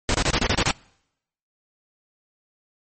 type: noise bursts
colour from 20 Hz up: pink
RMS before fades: -20 dBFS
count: 8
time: 0.09-0.71 s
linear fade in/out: 0 ms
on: 53 ms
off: 28 ms
effects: noise-tail reverb RT60 0.8 s tail -26 dB re dry + MP3 32 kbps